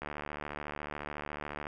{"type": "click train", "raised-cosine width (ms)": 0.5, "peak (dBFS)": -23, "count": 123, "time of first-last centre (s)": [0.02, 1.669], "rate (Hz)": 74, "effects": []}